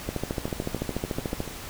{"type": "two click trains", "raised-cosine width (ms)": 2, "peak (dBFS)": [-22, -14], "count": [8, 19], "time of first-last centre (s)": [[0.48, 1.477], [0.09, 1.404]], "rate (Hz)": [7.02, 13.7], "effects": ["pink hiss -39 dBFS RMS until 1.69 s"]}